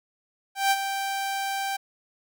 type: tone with ADSR envelope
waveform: sawtooth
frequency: 784 Hz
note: G5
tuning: in tune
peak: -14 dBFS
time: 0.55-1.77 s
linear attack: 160 ms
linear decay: 44 ms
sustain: -9 dB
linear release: 12 ms
effects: none